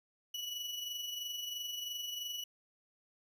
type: tone with amplitude modulation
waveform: 35% pulse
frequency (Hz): 2943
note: F#7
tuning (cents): -10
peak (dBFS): -35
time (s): 0.34-2.44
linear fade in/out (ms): 5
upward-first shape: sine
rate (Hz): 23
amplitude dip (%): 45
effects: none